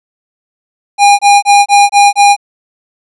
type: tone bursts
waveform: square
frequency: 811 Hz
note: G#5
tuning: 41 cents flat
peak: -3 dBFS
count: 6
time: 0.98-2.365 s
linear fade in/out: 50 ms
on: 210 ms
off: 25 ms
effects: resampled to 24000 Hz